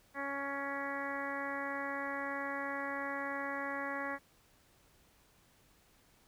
harmonic tone, 278.7 Hz, C#4, 9 cents sharp, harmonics 1 / 2 / 3 / 4 / 5 / 6 / 7 / 8, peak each -44 / -43 / -45 / -43 / -47 / -43 / -43 / -52 dBFS, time 0.14-4.19 s, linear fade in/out 50 ms, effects pink hiss -67 dBFS RMS until 6.27 s

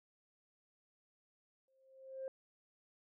sine tone with exponential growth, 530 Hz, C5, 22 cents sharp, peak -37 dBFS, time 1.68-2.28 s, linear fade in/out 1 ms, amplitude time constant 130 ms, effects tanh soft clip ceiling -36 dBFS

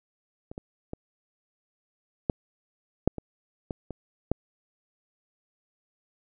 clicks, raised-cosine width 2 ms, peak -26 / -23 / -21 / -10 / -6 / -21 / -18 / -22 / -10 dBFS, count 9, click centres 0.515 / 0.579 / 0.934 / 2.298 / 3.076 / 3.183 / 3.708 / 3.907 / 4.316 s, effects none

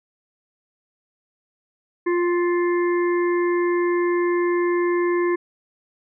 harmonic tone, 350 Hz, F4, 4 cents sharp, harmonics 1 / 3 / 5 / 6, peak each -18 / -28 / -32 / -34 dBFS, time 2.06-5.36 s, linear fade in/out 10 ms, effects none

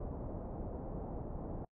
pink low-pass noise, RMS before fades -42 dBFS, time 0-1.65 s, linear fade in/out 5 ms, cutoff 780 Hz, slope 24 dB/octave, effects noise-tail reverb RT60 0.1 s tail -24 dB re dry

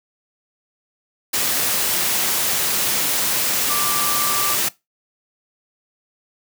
sine tone in noise, 1174.7 Hz, D6, in tune, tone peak -24 dBFS, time 3.69-4.55 s, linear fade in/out 10 ms, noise white, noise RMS -20 dBFS, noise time 1.33-4.69 s, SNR -7 dB, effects noise-tail reverb RT60 0.2 s tail -20 dB re dry + high-pass 100 Hz 12 dB/octave

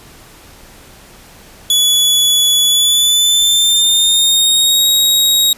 sawtooth tone with pitch glide, 3413 to 3787 Hz, G#7 to A#7, +47 to +27 cents, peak -6 dBFS, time 1.7-5.53 s, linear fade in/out 2 ms, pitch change +180 cents, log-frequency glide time 2.65-4.87 s, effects pink hiss -40 dBFS RMS until 5.57 s + resampled to 32000 Hz

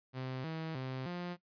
sawtooth tone with pitch steps, 129.9 / 160.8 / 130.5 / 176.5 Hz, C3 / E3 / C3 / F3, -12 / -43 / -4 / +19 cents, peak -34 dBFS, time 0.13-1.37 s, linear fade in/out 50 ms, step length 310 ms, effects noise-tail reverb RT60 0.1 s tail -18 dB re dry + resampled to 11025 Hz

